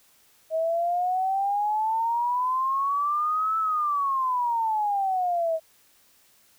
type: exponential two-way sweep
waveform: sine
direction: up then down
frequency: 635 to 1318.5 to 635 Hz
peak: -22 dBFS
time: 0.5-5.6 s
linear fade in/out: 50 ms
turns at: 3.58 s
effects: white hiss -60 dBFS RMS until 6.58 s